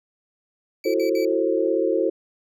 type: tone bursts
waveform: 25% pulse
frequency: 2302 Hz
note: D7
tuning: 35 cents flat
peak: -30 dBFS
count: 3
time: 0.84-1.25 s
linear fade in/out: 2 ms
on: 100 ms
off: 55 ms
type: chord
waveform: sine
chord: F# half-diminished seventh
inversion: third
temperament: just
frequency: 333 / 370 / 444 / 532.8 Hz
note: E4 / F#4 / A4 / C5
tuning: +18 / 0 / +16 / +31 cents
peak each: -24 dBFS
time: 0.85-2.1 s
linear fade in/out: 10 ms
effects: none